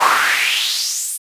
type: noise with high-pass filter sweep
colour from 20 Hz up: brown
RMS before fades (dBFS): -17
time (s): 0-1.18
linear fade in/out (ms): 20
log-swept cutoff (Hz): 960 to 10000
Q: 3.6
effects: resampled to 32000 Hz